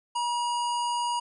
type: harmonic tone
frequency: 958 Hz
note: A#5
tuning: 47 cents sharp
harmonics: 1 / 3 / 5 / 7 / 9 / 10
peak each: -26 / -36 / -40 / -43 / -45 / -46 dBFS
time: 0.15-1.2 s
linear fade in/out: 10 ms
effects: none